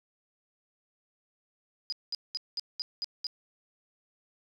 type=tone bursts; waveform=sine; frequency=4942 Hz; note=D#8; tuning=13 cents flat; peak=-30 dBFS; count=7; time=1.9-3.268 s; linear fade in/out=0 ms; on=24 ms; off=200 ms; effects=none